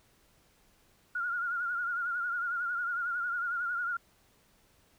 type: tone with vibrato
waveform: sine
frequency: 1418 Hz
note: F6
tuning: 26 cents sharp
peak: -30 dBFS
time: 1.15-3.97 s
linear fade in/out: 5 ms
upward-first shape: triangle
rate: 11 Hz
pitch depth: 75 cents each way
effects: pink hiss -66 dBFS RMS until 4.98 s